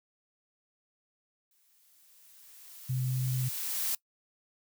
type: noise with exponential growth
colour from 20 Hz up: blue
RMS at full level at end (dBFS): -30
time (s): 1.51-3.95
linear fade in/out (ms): 2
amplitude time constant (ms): 530
type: tone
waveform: sine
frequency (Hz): 128.2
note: C3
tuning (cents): -35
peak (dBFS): -28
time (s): 2.89-3.49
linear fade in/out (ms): 10
effects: noise-tail reverb RT60 0.1 s tail -22 dB re dry